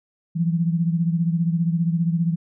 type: beating tone pair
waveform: sine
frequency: 166 / 181 Hz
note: E3 / F#3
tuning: +12 / -38 cents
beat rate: 15 Hz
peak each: -19 / -25 dBFS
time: 0.35-2.36 s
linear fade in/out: 20 ms
effects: none